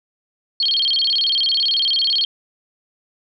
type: tone with vibrato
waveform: sine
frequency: 3724 Hz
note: A#7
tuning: 2 cents flat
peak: -15 dBFS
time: 0.6-2.25 s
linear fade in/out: 2 ms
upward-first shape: square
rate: 18 Hz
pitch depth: 270 cents each way
effects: none